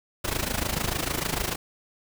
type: noise with amplitude modulation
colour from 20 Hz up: pink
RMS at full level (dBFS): -25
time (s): 0.24-1.56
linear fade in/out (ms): 10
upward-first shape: sine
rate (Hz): 26.7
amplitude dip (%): 80
effects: none